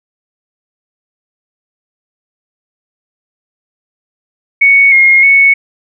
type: tone with pitch steps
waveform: sine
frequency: 2223 / 2144 / 2213 Hz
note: C#7 / C7 / C#7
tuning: +4 / +42 / -3 cents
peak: -3 dBFS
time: 4.61-5.54 s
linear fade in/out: 10 ms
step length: 310 ms
effects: none